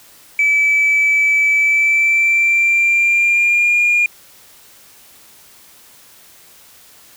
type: tone with pitch glide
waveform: sine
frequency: 2304 to 2419 Hz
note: D7 to D#7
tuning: -34 to -49 cents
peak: -9 dBFS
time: 0.39-4.06 s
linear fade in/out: 2 ms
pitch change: +85 cents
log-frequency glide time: 1.55-3.78 s
effects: tanh soft clip ceiling -8 dBFS + white hiss -45 dBFS RMS until 7.16 s